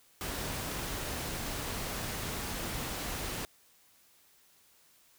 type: noise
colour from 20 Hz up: pink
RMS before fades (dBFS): -37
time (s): 0.21-3.45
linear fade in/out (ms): 0
effects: white hiss -64 dBFS RMS until 5.18 s